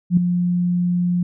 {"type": "tone with ADSR envelope", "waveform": "sine", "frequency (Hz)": 176.9, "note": "F3", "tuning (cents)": 23, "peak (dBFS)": -8, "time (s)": [0.1, 1.23], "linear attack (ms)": 71, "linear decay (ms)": 3, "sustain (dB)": -8, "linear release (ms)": 4, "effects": []}